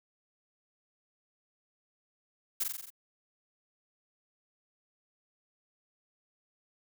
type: noise with echo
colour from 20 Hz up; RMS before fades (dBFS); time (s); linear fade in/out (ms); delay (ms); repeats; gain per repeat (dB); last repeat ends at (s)
blue; -30; 2.6-2.64; 10; 44; 6; -3; 2.904
effects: none